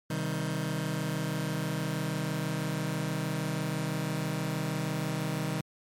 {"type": "chord", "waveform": "sawtooth", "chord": "C minor", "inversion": "none", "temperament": "just", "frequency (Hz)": [130.81, 156.98, 196.22], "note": ["C3", "Eb3", "G3"], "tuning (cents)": [0, 16, 2], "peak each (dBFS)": [-31, -28, -32], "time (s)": [0.1, 5.61], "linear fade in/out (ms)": 5, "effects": ["MP3 64 kbps"]}